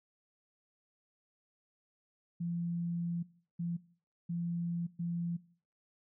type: tone bursts at uneven times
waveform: sine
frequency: 171.2 Hz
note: F3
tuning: 34 cents flat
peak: -33 dBFS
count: 4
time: 2.4-3.23 / 3.59-3.77 / 4.29-4.87 / 4.99-5.37 s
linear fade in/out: 10 ms
effects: noise-tail reverb RT60 0.5 s tail -20 dB re dry